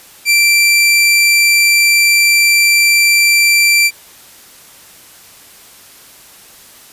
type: tone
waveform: sawtooth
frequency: 2349 Hz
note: D7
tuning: in tune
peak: -4 dBFS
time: 0.25-3.91 s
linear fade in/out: 50 ms
effects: white hiss -40 dBFS RMS until 6.92 s + resampled to 32000 Hz